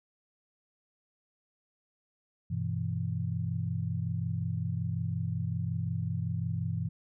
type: chord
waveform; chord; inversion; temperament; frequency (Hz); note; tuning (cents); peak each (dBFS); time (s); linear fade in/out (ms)
sine; E minor; first; equal; 98 / 123.47 / 164.81; G2 / B2 / E3; 0 / 0 / 0; -34; 2.5-6.89; 10
effects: none